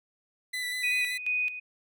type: tone with vibrato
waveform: 30% pulse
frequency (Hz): 1988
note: B6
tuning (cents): +11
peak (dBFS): -28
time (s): 0.53-1.18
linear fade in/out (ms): 10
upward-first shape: square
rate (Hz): 5.2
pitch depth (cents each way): 14
type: tone with tremolo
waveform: sine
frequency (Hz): 2489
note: D#7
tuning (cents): 0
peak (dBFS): -25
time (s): 0.83-1.6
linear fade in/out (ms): 10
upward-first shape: square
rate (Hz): 2.3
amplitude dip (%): 70
effects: none